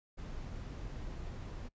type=noise; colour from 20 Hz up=brown; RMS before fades=-43 dBFS; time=0.17-1.69 s; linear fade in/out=20 ms; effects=noise-tail reverb RT60 0.1 s tail -22 dB re dry + resampled to 16000 Hz

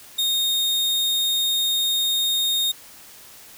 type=tone; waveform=40% pulse; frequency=3700 Hz; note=A#7; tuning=14 cents flat; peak=-18 dBFS; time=0.18-2.72 s; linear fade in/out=10 ms; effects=white hiss -45 dBFS RMS until 3.57 s

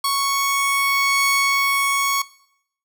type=tone pair together; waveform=sawtooth; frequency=1108.7 / 2217 Hz; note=C#6 / C#7; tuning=0 / 0 cents; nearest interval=octave; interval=1200 cents; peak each=-15 / -18 dBFS; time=0.04-2.22 s; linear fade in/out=5 ms; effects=noise-tail reverb RT60 0.7 s tail -19 dB re dry

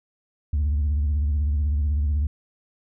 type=tone with vibrato; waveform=sine; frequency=73.42 Hz; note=D2; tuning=in tune; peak=-17 dBFS; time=0.53-2.27 s; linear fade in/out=5 ms; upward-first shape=sine; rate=16 Hz; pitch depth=120 cents each way; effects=tanh soft clip ceiling -18 dBFS

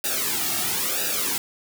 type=noise with flanger; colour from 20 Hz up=white; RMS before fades=-25 dBFS; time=0.04-1.38 s; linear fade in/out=2 ms; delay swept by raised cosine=0.92 to 2.02 ms; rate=1 Hz; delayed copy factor=-0.95; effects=none

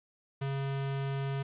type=tone; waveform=square; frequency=137.3 Hz; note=C#3; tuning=16 cents flat; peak=-32 dBFS; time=0.41-1.43 s; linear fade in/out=10 ms; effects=resampled to 8000 Hz + 10-bit

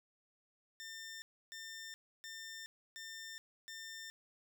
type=tone bursts; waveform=15% pulse; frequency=1800 Hz; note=A6; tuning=39 cents sharp; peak=-40 dBFS; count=5; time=0.8-4.1 s; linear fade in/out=0 ms; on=420 ms; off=300 ms; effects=none

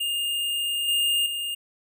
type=tone with level steps; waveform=square; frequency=2824 Hz; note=F7; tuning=19 cents sharp; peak=-25 / -21 / -28 dBFS; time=0-1.55 s; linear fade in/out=10 ms; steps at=0.88 / 1.26 s; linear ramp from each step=2 ms; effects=none

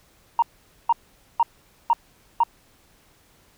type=tone bursts; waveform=sine; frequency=932.3 Hz; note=A#5; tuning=in tune; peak=-13 dBFS; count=5; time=0.39-2.435 s; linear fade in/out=2 ms; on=33 ms; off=470 ms; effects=tanh soft clip ceiling -9 dBFS + pink hiss -58 dBFS RMS until 3.57 s

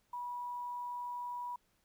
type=tone with quantisation; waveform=sine; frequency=974 Hz; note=B5; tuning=24 cents flat; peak=-38 dBFS; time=0.13-1.56 s; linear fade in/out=5 ms; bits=11; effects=pink hiss -75 dBFS RMS until 1.84 s

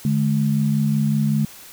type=tone pair together; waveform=sine; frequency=147.5 / 212.8 Hz; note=D3 / G#3; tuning=+8 / +42 cents; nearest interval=tritone; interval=634 cents; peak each=-19 dBFS; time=0.05-1.45 s; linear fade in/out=2 ms; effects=white hiss -42 dBFS RMS until 1.72 s

